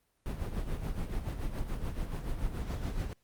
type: noise with tremolo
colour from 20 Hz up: brown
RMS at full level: -32 dBFS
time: 0.26-3.13 s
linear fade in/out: 0 ms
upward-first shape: sine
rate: 7 Hz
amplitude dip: 60%
effects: pink hiss -75 dBFS RMS until 3.23 s + Opus 32 kbps